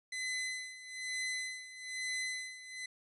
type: tone with tremolo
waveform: sawtooth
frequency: 2024 Hz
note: B6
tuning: 42 cents sharp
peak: -31 dBFS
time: 0.12-2.86 s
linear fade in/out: 5 ms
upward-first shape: sine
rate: 1.1 Hz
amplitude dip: 80%
effects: resampled to 24000 Hz